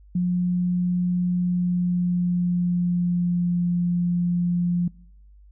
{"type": "tone with pitch glide", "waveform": "sine", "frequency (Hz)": [178.4, 175.03], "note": ["F3", "F3"], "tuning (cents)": [37, 4], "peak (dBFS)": -19, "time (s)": [0.15, 4.88], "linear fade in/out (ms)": 5, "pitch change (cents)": -33, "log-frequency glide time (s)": [1.34, 3.61], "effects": ["noise-tail reverb RT60 0.7 s tail -25 dB re dry", "added 50 Hz sine -47 dBFS peak until 5.51 s"]}